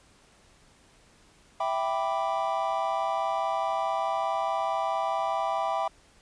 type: chord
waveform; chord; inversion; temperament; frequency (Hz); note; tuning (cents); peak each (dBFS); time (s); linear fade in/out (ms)
triangle; E minor seventh; none; equal; 659.3 / 784 / 987.8 / 1174.7; E5 / G5 / B5 / D6; 0 / 0 / 0 / 0; -29 / -28 / -30 / -32; 1.6-5.88; 5
effects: pink hiss -59 dBFS RMS until 6.21 s + resampled to 22050 Hz